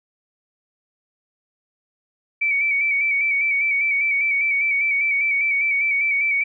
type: tone with vibrato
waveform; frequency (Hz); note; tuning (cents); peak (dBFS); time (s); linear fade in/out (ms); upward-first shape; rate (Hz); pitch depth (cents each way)
sine; 2280; C#7; +48; -17; 2.41-6.44; 10; square; 5; 35
effects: none